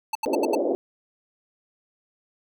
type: tone bursts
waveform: square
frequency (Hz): 880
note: A5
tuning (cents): 0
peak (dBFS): -24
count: 5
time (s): 0.13-0.553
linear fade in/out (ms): 5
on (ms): 23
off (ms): 77
type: band-pass noise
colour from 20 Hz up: white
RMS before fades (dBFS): -24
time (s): 0.26-0.75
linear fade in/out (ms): 0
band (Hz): 260 to 640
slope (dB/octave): 48
effects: none